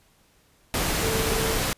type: tone in noise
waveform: sine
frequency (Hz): 446.3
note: A4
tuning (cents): +25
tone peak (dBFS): -28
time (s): 1.03-1.58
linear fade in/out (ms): 0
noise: pink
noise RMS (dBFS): -25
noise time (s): 0.74-1.73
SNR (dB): -6
effects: pink hiss -61 dBFS RMS until 1.77 s + resampled to 32000 Hz